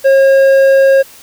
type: tone with hard clipping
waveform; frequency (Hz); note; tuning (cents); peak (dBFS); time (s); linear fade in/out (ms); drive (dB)
sine; 541; C#5; -42; -6; 0.04-1.03; 20; 6
effects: white hiss -38 dBFS RMS until 1.22 s